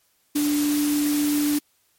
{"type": "tone in noise", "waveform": "sine", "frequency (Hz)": 293.7, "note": "D4", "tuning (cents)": 0, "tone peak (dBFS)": -19, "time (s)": [0.35, 1.59], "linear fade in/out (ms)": 10, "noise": "white", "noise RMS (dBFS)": -30, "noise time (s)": [0.35, 1.59], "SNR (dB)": 8, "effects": ["white hiss -65 dBFS RMS until 1.98 s", "MP3 64 kbps"]}